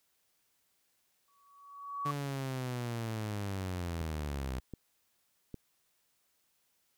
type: tone with exponential growth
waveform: sine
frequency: 1129 Hz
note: C#6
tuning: 31 cents sharp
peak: -30 dBFS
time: 1.28-2.11 s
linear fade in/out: 2 ms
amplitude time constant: 180 ms
type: linear sweep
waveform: sawtooth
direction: down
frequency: 146.83 to 62.2 Hz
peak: -31 dBFS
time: 2.05-4.6 s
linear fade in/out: 10 ms
type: clicks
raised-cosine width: 3 ms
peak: -29 dBFS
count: 3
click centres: 4.013 / 4.737 / 5.543 s
effects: white hiss -75 dBFS RMS until 6.97 s